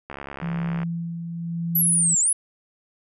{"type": "click train", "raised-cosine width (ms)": 0.5, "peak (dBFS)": -19, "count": 52, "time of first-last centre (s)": [0.1, 0.832], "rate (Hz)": 69.7}
{"type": "tone with tremolo", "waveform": "sine", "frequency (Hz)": 168.6, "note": "E3", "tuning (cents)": 39, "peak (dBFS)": -23, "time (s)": [0.42, 2.15], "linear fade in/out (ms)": 5, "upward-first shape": "sine", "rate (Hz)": 0.9, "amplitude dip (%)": 50}
{"type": "linear two-way sweep", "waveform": "sine", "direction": "down then up", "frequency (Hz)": [11970, 6980, 10840], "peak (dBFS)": -17, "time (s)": [1.75, 2.33], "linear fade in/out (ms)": 5, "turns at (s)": 2.2}
{"effects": []}